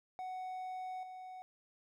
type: tone with level steps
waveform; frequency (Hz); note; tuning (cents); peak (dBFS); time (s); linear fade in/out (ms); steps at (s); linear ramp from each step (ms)
triangle; 743; F#5; +7; -38 / -44; 0.19-1.42; 0; 1.03; 2
effects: none